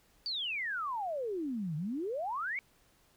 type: exponential two-way sweep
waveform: sine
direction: down then up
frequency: 4699 to 145.7 to 2291 Hz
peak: -33 dBFS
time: 0.26-2.59 s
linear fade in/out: 0 ms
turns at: 1.76 s
effects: pink hiss -67 dBFS RMS until 3.16 s